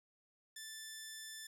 10% pulse tone, 1760 Hz, A6, in tune, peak -38 dBFS, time 0.56-1.47 s, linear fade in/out 5 ms, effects none

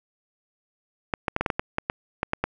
clicks, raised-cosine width 0.5 ms, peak -8 dBFS, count 12, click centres 1.138 / 1.282 / 1.364 / 1.41 / 1.462 / 1.502 / 1.595 / 1.784 / 1.899 / 2.231 / 2.334 / 2.44 s, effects none

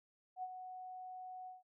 sine tone with ADSR envelope, 740 Hz, F#5, in tune, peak -38 dBFS, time 0.36-1.63 s, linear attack 69 ms, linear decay 43 ms, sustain -8 dB, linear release 160 ms, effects none

